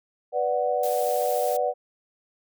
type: chord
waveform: sine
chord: B minor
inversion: none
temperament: equal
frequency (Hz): 493.9 / 587.3 / 740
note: B4 / D5 / F#5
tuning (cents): 0 / 0 / 0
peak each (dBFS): -26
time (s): 0.32-1.74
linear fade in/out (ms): 50
type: noise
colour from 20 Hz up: blue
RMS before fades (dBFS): -36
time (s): 0.83-1.57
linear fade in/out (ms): 5
effects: none